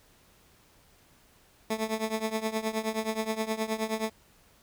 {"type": "tone with tremolo", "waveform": "15% pulse", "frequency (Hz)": 220, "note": "A3", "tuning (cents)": 0, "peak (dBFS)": -19, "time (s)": [1.7, 4.1], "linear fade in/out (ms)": 5, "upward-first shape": "triangle", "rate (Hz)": 9.5, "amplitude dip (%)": 90, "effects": ["pink hiss -61 dBFS RMS until 4.62 s"]}